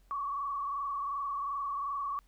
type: tone with frequency modulation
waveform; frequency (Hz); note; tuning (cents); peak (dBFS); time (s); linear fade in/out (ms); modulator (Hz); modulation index
sine; 1125; C#6; +25; -32; 0.11-2.19; 0; 22.7; 1.6
effects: added 44 Hz sine -60 dBFS peak until 2.27 s + pink hiss -71 dBFS RMS until 2.27 s